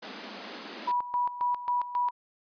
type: high-pass noise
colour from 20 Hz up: pink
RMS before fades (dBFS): -41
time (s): 0.02-0.92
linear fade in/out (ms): 10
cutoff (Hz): 190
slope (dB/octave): 96
type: tone with tremolo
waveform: sine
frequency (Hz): 977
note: B5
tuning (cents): -19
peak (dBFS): -24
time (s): 0.87-2.11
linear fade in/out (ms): 10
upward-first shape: square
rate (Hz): 3.7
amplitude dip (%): 75
effects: resampled to 11025 Hz